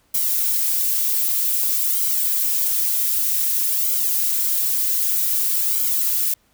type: noise with flanger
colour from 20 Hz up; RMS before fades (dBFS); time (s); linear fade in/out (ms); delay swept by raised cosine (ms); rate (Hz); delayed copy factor
violet; -20; 0.14-6.34; 5; 1.1 to 5.7; 0.53; -0.75
effects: pink hiss -61 dBFS RMS until 6.53 s